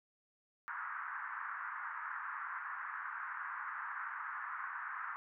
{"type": "band-pass noise", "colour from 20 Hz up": "white", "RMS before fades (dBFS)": -43, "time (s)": [0.68, 5.16], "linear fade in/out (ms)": 0, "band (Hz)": [1000, 1700], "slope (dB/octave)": 48, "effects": []}